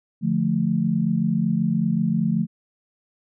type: chord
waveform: sine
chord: D minor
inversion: none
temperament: equal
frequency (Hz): 146.83 / 174.61 / 220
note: D3 / F3 / A3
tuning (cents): 0 / 0 / 0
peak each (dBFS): -26 / -22 / -22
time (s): 0.21-2.47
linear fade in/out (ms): 50
effects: none